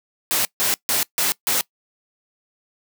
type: noise bursts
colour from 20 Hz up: white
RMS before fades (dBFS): -20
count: 5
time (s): 0.31-1.61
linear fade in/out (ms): 0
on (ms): 140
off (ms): 150
effects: noise-tail reverb RT60 0.1 s tail -22 dB re dry + high-pass 150 Hz 12 dB/octave